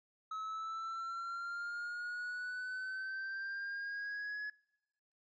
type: exponential sweep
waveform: triangle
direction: up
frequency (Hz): 1285 to 1696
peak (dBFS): -37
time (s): 0.31-4.5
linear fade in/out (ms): 5
effects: noise-tail reverb RT60 1.0 s tail -26 dB re dry + resampled to 16000 Hz